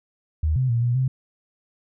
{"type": "tone with pitch steps", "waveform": "sine", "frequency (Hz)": [77.8, 129.3, 117.4, 120.9, 130.3], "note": ["D#2", "C3", "A#2", "B2", "C3"], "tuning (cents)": [0, -20, 13, -36, -7], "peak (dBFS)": -18, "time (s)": [0.43, 1.08], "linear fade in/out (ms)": 5, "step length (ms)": 130, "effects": []}